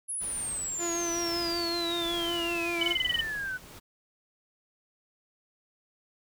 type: exponential sweep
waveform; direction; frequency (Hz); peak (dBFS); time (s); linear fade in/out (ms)
sine; down; 10750 to 1480; -31; 0.08-3.58; 20
type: noise with tremolo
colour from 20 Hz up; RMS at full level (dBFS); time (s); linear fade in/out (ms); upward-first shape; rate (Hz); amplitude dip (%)
pink; -43; 0.2-3.8; 20; triangle; 1.1; 60
type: tone with vibrato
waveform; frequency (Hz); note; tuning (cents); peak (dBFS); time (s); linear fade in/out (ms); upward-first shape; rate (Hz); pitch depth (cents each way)
sawtooth; 341.1; F4; -41; -27; 0.78-2.96; 50; sine; 5.3; 19
type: tone bursts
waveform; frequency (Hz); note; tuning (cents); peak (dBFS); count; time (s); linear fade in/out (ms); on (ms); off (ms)
sine; 3000; F#7; +23; -23; 9; 2.81-3.209; 5; 23; 24
effects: none